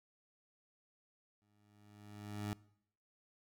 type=tone with exponential growth; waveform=20% pulse; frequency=103.83 Hz; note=G#2; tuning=in tune; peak=-32 dBFS; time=1.42-2.53 s; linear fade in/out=0 ms; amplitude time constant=240 ms; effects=noise-tail reverb RT60 0.7 s tail -22 dB re dry